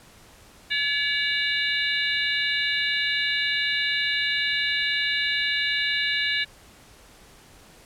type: harmonic tone with a mistuned harmonic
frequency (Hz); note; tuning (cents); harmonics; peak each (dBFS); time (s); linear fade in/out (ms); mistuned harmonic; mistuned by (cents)
569; C#5; +45; 3 / 4 / 5 / 6 / 7; -27 / -28 / -29 / -30 / -30; 0.7-6.45; 20; 6; +97
effects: pink hiss -51 dBFS RMS until 7.85 s + low-pass 12000 Hz 12 dB/octave